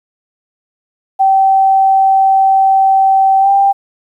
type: tone with pitch glide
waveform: sine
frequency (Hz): 773 to 790.6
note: G5 to G5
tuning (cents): -24 to +15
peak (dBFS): -6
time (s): 1.19-3.73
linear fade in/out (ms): 20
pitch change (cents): +39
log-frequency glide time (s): 3.4-3.49
effects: 8-bit